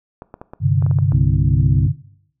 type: clicks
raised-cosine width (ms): 1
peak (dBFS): -19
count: 9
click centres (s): 0.221 / 0.341 / 0.415 / 0.535 / 0.824 / 0.864 / 0.912 / 0.987 / 1.121
type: chord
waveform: sine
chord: G suspended fourth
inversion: none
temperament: equal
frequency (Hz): 98 / 130.81 / 146.83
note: G2 / C3 / D3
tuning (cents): 0 / 0 / 0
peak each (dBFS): -17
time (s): 0.6-1.94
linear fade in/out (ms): 50
type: harmonic tone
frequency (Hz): 64.5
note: C2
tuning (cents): -24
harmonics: 1 / 2 / 3 / 4 / 5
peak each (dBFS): -21 / -28 / -31 / -29 / -34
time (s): 1.12-1.88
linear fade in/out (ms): 10
effects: noise-tail reverb RT60 0.7 s tail -19 dB re dry